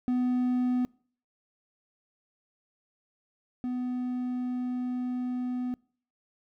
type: tone pair in turn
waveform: triangle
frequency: 249.5 / 249.5 Hz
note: B3 / B3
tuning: +18 / +18 cents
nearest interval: unison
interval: 0 cents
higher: neither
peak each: -22 / -27 dBFS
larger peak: first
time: 0.08-0.85 / 3.64-5.74 s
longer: second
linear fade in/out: 0 ms
effects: noise-tail reverb RT60 0.5 s tail -26 dB re dry